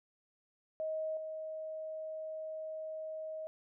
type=tone with level steps; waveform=sine; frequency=630 Hz; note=D#5; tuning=21 cents sharp; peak=-34 / -39 dBFS; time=0.8-3.47 s; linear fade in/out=0 ms; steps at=1.17 s; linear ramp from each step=2 ms; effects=none